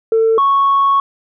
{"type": "tone pair in turn", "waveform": "sine", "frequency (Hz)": [448.3, 1106.4], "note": ["A4", "C#6"], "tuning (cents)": [32, -4], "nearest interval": "octave + major third", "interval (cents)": 1564, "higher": "second", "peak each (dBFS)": -8, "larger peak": "neither", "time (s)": [[0.12, 0.38], [0.38, 1]], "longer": "second", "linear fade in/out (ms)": 2, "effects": ["tanh soft clip ceiling -6 dBFS"]}